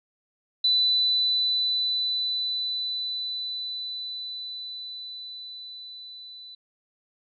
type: tone with level ramp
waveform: sine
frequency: 3990 Hz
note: B7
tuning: 17 cents sharp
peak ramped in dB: -18 to -41 dBFS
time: 0.64-6.55 s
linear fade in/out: 5 ms
effects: none